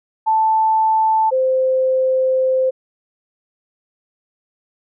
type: tone pair in turn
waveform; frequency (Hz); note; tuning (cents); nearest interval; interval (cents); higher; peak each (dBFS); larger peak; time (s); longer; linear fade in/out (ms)
sine; 880 / 520.1; A5 / C5; 0 / -10; major sixth; 910; first; -12 / -13; first; 0.26-1.31 / 1.31-2.71; second; 20
effects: none